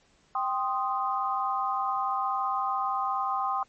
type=chord; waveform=sine; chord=C minor; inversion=second; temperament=equal; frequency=784 / 1046.5 / 1244.5 Hz; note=G5 / C6 / Eb6; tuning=0 / 0 / 0 cents; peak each=-30 dBFS; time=0.35-3.63 s; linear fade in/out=2 ms; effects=pink hiss -64 dBFS RMS until 3.68 s + MP3 32 kbps